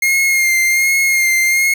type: tone with vibrato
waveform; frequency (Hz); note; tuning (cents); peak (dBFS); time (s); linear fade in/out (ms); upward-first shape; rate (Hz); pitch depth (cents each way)
45% pulse; 2129; C7; +30; -11; 0.02-1.74; 5; sine; 1.3; 30
effects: none